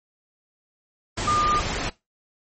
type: tone in noise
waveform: sine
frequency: 1209 Hz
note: D6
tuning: 50 cents sharp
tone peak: -19 dBFS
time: 1.27-1.6 s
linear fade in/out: 10 ms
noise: pink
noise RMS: -27 dBFS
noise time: 1.17-1.9 s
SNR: +5 dB
effects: noise-tail reverb RT60 0.2 s tail -19 dB re dry + MP3 32 kbps